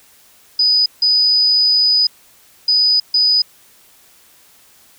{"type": "tone bursts at uneven times", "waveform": "sine", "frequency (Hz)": 4978, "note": "D#8", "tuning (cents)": 0, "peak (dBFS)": -10, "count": 4, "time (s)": [[0.59, 0.86], [1.02, 2.07], [2.68, 3], [3.14, 3.42]], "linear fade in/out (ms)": 5, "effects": ["white hiss -49 dBFS RMS until 4.98 s"]}